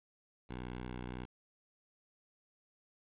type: tone with vibrato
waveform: 10% pulse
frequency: 61.74 Hz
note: B1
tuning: in tune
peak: -33 dBFS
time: 0.49-1.26 s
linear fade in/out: 20 ms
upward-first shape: sine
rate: 3.4 Hz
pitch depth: 11 cents each way
effects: resampled to 8000 Hz + 10-bit